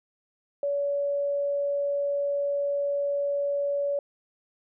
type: tone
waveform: sine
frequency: 568 Hz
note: C#5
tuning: 42 cents sharp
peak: -24 dBFS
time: 0.63-3.99 s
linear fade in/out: 2 ms
effects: none